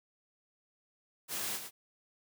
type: noise with echo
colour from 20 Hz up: white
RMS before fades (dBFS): -37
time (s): 1.28-1.6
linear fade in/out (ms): 50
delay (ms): 110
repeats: 1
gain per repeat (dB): -7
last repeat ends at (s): 1.71
effects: high-pass 100 Hz 12 dB/octave